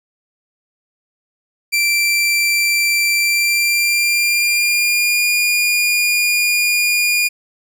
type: tone with pitch glide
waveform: sawtooth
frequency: 2349 to 2428 Hz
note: D7 to D#7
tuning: 0 to -43 cents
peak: -10 dBFS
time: 1.72-7.29 s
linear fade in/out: 20 ms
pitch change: +57 cents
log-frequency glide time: 3.17-5.27 s
effects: none